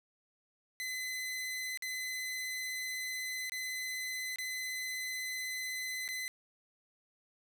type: tone with dropouts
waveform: sawtooth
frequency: 2027 Hz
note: B6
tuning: 45 cents sharp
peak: -33 dBFS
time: 0.8-6.28 s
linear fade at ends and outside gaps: 0 ms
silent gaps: 1.774-1.823 / 3.496-3.52 / 4.359-4.385 / 6.079-6.088 s
effects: none